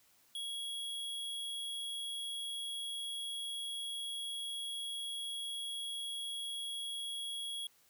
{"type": "tone", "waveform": "square", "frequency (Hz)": 3322, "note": "G#7", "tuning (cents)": 0, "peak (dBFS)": -39, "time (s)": [0.35, 7.67], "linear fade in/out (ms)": 2, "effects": ["white hiss -68 dBFS RMS until 7.89 s"]}